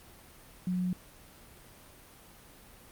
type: tone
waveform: sine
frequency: 181.6 Hz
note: F#3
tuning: 32 cents flat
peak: -28 dBFS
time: 0.67-0.93 s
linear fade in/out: 2 ms
effects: pink hiss -54 dBFS RMS until 2.91 s + Opus 32 kbps